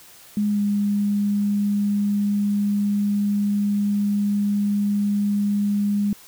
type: tone with pitch glide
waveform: sine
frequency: 207.7 to 204.1 Hz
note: G#3 to G#3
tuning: 0 to -30 cents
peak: -18 dBFS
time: 0.37-6.13 s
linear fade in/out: 2 ms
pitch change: -30 cents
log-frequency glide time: 0.49-0.61 s
effects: white hiss -47 dBFS RMS until 6.27 s